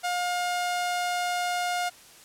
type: tone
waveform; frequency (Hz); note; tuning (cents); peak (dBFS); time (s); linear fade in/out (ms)
sawtooth; 712; F5; +33; -22; 0.03-1.9; 20
effects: white hiss -51 dBFS RMS until 2.24 s + low-pass 11000 Hz 12 dB/octave